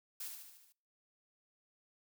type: noise with echo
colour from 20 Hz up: blue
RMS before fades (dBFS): -43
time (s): 0.2-0.28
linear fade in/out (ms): 5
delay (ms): 74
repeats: 6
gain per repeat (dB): -4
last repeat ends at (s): 0.724
effects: noise-tail reverb RT60 0.5 s tail -26 dB re dry